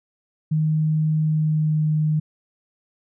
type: tone with pitch glide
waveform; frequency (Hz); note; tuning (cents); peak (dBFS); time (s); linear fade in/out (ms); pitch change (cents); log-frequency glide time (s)
sine; 155.56 to 153.95; D#3 to D#3; 0 to -18; -17; 0.51-2.2; 10; -18; 1.21-1.85
effects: none